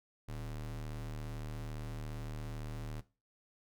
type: ring-modulated tone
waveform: square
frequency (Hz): 75.9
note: D#2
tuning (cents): -42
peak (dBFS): -38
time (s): 0.28-3.01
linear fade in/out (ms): 10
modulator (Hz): 38.8
effects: noise-tail reverb RT60 0.3 s tail -17 dB re dry